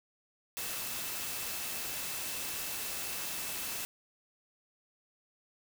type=tone in noise; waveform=sine; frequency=2637 Hz; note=E7; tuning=in tune; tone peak=-49 dBFS; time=0.57-3.85 s; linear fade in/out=0 ms; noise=white; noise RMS=-38 dBFS; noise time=0.57-3.85 s; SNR=-14 dB; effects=none